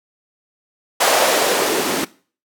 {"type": "noise with band-pass filter sweep", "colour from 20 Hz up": "blue", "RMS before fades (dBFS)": -17, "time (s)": [1, 2.05], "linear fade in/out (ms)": 10, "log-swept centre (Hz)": [670, 280], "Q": 2.2, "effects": ["noise-tail reverb RT60 0.4 s tail -20 dB re dry"]}